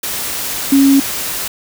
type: tone in noise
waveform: sine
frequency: 274.6 Hz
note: C#4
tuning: 16 cents flat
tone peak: -6 dBFS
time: 0.72-1 s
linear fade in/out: 5 ms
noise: white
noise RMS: -21 dBFS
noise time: 0.03-1.48 s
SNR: +12 dB
effects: none